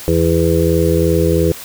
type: harmonic tone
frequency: 83 Hz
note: E2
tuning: 12 cents sharp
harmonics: 1 / 2 / 4 / 5 / 6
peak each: -17 / -17 / -17 / -17 / -17 dBFS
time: 0.08-1.52 s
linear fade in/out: 0 ms
effects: white hiss -32 dBFS RMS until 1.64 s